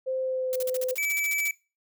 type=tone with pitch glide; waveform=sine; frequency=521 to 510.9 Hz; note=C5 to C5; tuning=-7 to -41 cents; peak=-26 dBFS; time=0.06-0.95 s; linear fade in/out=20 ms; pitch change=-34 cents; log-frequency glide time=0.21-0.61 s
type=noise bursts; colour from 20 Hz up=blue; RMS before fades=-34 dBFS; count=14; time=0.53-1.479 s; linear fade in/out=0 ms; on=26 ms; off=45 ms
type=tone; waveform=square; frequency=2300 Hz; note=D7; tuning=37 cents flat; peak=-26 dBFS; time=0.98-1.51 s; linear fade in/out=2 ms
effects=noise-tail reverb RT60 0.3 s tail -22 dB re dry